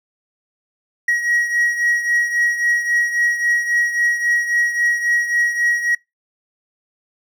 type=beating tone pair; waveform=triangle; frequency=1902 / 1905.7 Hz; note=A#6 / A#6; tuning=+34 / +38 cents; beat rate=3.7 Hz; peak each=-15 / -21 dBFS; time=1.08-5.95 s; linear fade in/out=5 ms; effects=noise-tail reverb RT60 0.2 s tail -25 dB re dry